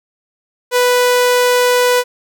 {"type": "tone", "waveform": "sawtooth", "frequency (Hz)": 493.9, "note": "B4", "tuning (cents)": 0, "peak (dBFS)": -6, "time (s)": [0.71, 2.04], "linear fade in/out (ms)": 50, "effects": []}